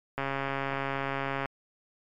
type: click train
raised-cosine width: 0.5 ms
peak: -16 dBFS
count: 176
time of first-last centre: 0.18-1.457 s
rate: 137 Hz
effects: MP3 96 kbps